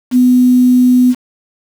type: tone with quantisation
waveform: sine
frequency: 250 Hz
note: B3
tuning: 21 cents sharp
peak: -5 dBFS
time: 0.11-1.15 s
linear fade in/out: 50 ms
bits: 5
effects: none